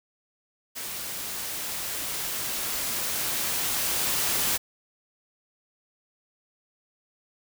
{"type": "noise with level ramp", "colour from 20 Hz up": "white", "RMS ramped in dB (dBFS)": [-35, -25], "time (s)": [0.75, 4.58], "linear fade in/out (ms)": 20, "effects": []}